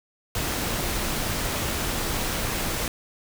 pink noise with amplitude modulation, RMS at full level -26 dBFS, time 0.35-2.88 s, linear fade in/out 2 ms, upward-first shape sine, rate 262 Hz, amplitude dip 25%, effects none

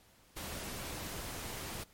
pink noise, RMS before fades -42 dBFS, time 0.36-1.84 s, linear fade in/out 10 ms, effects pink hiss -64 dBFS RMS until 1.93 s + MP3 64 kbps

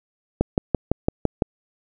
click train, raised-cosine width 2 ms, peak -4 dBFS, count 7, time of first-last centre 0.41-1.422 s, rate 5.93 Hz, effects none

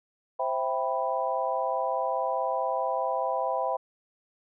sine chord, C major seventh, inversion none, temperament equal, 523.3 / 659.3 / 784 / 987.8 Hz, C5 / E5 / G5 / B5, 0 / 0 / 0 / 0 cents, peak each -31 dBFS, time 0.39-3.77 s, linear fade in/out 10 ms, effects none

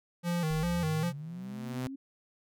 square tone with vibrato, 164.81 Hz, E3, in tune, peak -29 dBFS, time 0.23-1.13 s, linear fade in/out 50 ms, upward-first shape square, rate 2.5 Hz, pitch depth 87 cents each way
sine linear sweep, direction up, 32.36 to 277.2 Hz, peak -38 dBFS, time 0.5-1.96 s, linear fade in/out 10 ms
sawtooth tone with exponential growth, 128 Hz, C3, 38 cents flat, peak -29 dBFS, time 0.81-1.87 s, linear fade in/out 2 ms, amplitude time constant 230 ms
effects none

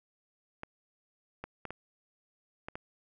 clicks, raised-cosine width 0.5 ms, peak -24 dBFS, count 6, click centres 0.634 / 1.44 / 1.653 / 1.706 / 2.685 / 2.755 s, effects none

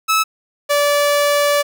sawtooth tone pair in turn, 1300 / 579.1 Hz, E6 / D5, -24 / -24 cents, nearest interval octave + major second, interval 1400 cents, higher first, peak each -9 dBFS, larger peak neither, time 0.08-0.24 / 0.69-1.63 s, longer second, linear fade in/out 20 ms, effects none

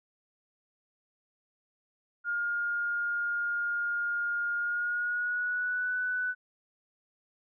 sine tone with pitch glide, 1417 to 1492.6 Hz, F6 to F#6, +25 to +15 cents, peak -28 dBFS, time 2.24-6.35 s, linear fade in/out 50 ms, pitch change +90 cents, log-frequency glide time 4.56-5.95 s, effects none

